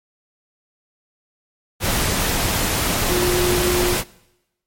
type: tone in noise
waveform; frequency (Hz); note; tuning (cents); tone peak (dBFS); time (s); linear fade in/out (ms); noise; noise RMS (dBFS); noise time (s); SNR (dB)
sine; 357.3; F4; +40; -18; 3.08-3.97; 50; pink; -20; 1.8-4.04; -1
effects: noise-tail reverb RT60 0.9 s tail -22 dB re dry + MP3 64 kbps